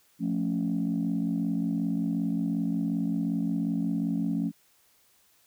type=chord; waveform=sine; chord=F augmented; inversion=none; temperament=equal; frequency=174.61 / 220 / 277.2 Hz; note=F3 / A3 / C#4; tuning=0 / 0 / 0 cents; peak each=-29 dBFS; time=0.19-4.52 s; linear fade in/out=50 ms; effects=tanh soft clip ceiling -19 dBFS + white hiss -64 dBFS RMS until 5.46 s